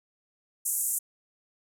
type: band-pass noise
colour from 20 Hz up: white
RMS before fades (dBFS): -29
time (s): 0.65-0.99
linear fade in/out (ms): 10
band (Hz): 7100 to 13000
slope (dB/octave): 48
effects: none